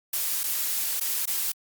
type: noise with dropouts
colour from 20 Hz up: blue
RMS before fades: -27 dBFS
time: 0.13-1.52 s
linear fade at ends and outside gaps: 5 ms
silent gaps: 0.434-0.438 / 0.999-1.009 / 1.256-1.274 s
effects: Opus 48 kbps